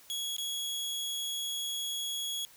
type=tone with dropouts; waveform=sawtooth; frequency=3337 Hz; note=G#7; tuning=8 cents sharp; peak=-30 dBFS; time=0.1-2.45 s; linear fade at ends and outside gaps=0 ms; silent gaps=0.365-0.383 s; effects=white hiss -57 dBFS RMS until 2.56 s